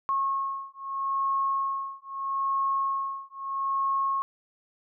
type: beating tone pair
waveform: sine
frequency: 1089 / 1089.78 Hz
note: C#6 / C#6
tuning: -31 / -30 cents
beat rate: 0.78 Hz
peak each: -29 dBFS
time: 0.09-4.22 s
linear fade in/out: 0 ms
effects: none